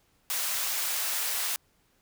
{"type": "high-pass noise", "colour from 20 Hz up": "white", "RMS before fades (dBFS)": -30, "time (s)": [0.3, 1.56], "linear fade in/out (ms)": 0, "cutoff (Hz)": 730, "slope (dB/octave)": 12, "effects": ["pink hiss -68 dBFS RMS until 2.01 s"]}